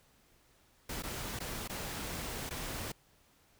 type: noise with dropouts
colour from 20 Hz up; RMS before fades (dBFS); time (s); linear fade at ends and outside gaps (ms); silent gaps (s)
pink; -40; 0.89-2.92; 5; 1.024-1.034 / 1.391-1.402 / 1.677-1.695 / 2.494-2.507
effects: pink hiss -67 dBFS RMS until 3.59 s